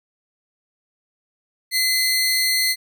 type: tone pair together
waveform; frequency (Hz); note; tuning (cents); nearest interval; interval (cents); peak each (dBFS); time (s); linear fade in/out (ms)
sawtooth; 2039 / 4320; C7 / C#8; -45 / -45; octave + minor second; 1300; -17; 1.71-2.76; 50
effects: none